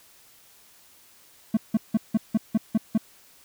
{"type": "tone bursts", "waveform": "triangle", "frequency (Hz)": 220, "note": "A3", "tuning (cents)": 0, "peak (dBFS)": -15, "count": 8, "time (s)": [1.54, 2.978], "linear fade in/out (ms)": 5, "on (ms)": 31, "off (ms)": 170, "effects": ["white hiss -55 dBFS RMS until 3.44 s"]}